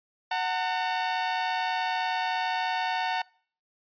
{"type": "tone pair together", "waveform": "sawtooth", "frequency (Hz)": [742, 905.2], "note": ["F#5", "A5"], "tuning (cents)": [5, 49], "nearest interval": "minor third", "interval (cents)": 344, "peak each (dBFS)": -25, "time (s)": [0.31, 3.22], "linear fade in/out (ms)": 5, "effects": ["noise-tail reverb RT60 0.5 s tail -25 dB re dry", "resampled to 11025 Hz"]}